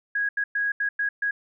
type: tone bursts at uneven times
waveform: sine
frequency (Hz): 1653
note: G#6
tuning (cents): -9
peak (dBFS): -22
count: 6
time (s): 0.15-0.29 / 0.37-0.44 / 0.55-0.72 / 0.8-0.89 / 0.99-1.09 / 1.22-1.31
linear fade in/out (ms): 5
effects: none